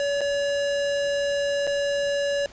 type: tone with dropouts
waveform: square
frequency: 568 Hz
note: C#5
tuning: 42 cents sharp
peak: -23 dBFS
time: 0-2.46 s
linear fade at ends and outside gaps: 1 ms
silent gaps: 0.208-0.214 / 1.669-1.674 s
effects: pink hiss -48 dBFS RMS until 2.52 s + resampled to 16000 Hz